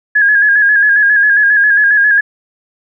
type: tone with vibrato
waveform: sine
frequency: 1661.2 Hz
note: G#6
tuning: in tune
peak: -6 dBFS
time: 0.15-2.21 s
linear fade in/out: 10 ms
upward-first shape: square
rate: 7.4 Hz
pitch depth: 42 cents each way
effects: none